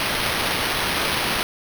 white noise with sample-and-hold, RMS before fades -23 dBFS, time 0-1.43 s, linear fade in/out 0 ms, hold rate 7350 Hz, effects none

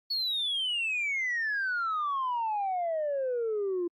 sine exponential sweep, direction down, 4435 to 340 Hz, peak -26 dBFS, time 0.1-3.88 s, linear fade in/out 10 ms, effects tanh soft clip ceiling -25 dBFS + AAC 64 kbps

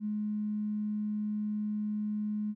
triangle tone with tanh clipping, 210.7 Hz, G#3, 25 cents sharp, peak -30 dBFS, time 0-2.55 s, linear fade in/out 50 ms, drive 3 dB, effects none

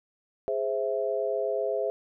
sine chord, Ab augmented, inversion none, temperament equal, 415.3 / 523.3 / 659.3 Hz, Ab4 / C5 / E5, 0 / 0 / 0 cents, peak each -30 dBFS, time 0.48-1.9 s, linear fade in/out 0 ms, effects none

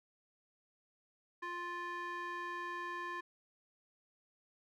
square tone with band-pass filter, 350 Hz, F4, 4 cents sharp, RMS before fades -42 dBFS, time 1.42-3.21 s, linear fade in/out 10 ms, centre 1400 Hz, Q 9.8, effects none

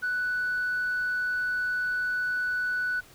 sine tone, 1485 Hz, F#6, 6 cents sharp, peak -24 dBFS, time 0.02-3.01 s, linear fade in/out 20 ms, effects tanh soft clip ceiling -23 dBFS + pink hiss -53 dBFS RMS until 3.14 s

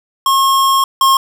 square tone pair in turn, 1080 / 1075 Hz, C#6 / C6, -45 / +47 cents, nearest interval unison, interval 8 cents, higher first, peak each -10 / -8 dBFS, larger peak second, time 0.26-0.84 / 1.01-1.17 s, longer first, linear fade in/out 2 ms, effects none

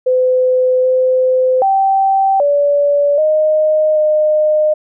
sine tone with pitch steps, 509 / 513 / 777 / 575 / 618 / 612 Hz, C5 / C5 / G5 / D5 / D#5 / D#5, -48 / -34 / -16 / -37 / -12 / -29 cents, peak -9 dBFS, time 0.06-4.74 s, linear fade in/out 10 ms, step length 780 ms, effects none

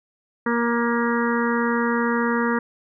harmonic tone with a mistuned harmonic, 235.4 Hz, A#3, 17 cents sharp, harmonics 1 / 2 / 4 / 5 / 6 / 7 / 8, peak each -22 / -25 / -28 / -29 / -30 / -30 / -31 dBFS, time 0.46-2.59 s, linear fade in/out 5 ms, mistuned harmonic 8, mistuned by +18 cents, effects none

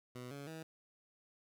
15% pulse tone with pitch steps, 124.4 / 141.26 / 160.4 Hz, B2 / C#3 / E3, +13 / +33 / -47 cents, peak -39 dBFS, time 0.15-0.63 s, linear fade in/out 5 ms, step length 160 ms, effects none

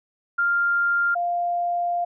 sine tone pair in turn, 1396.9 / 698.5 Hz, F6 / F5, 0 / 0 cents, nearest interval octave, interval 1200 cents, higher first, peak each -18 / -21 dBFS, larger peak first, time 0.38-1.15 / 1.15-2.05 s, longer second, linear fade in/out 10 ms, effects none

